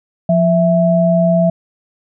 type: tone pair together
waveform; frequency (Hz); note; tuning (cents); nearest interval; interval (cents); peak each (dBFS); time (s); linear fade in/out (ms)
sine; 174.52 / 659.3; F3 / E5; -1 / 0; octave + major seventh; 2301; -12; 0.29-1.5; 5
effects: none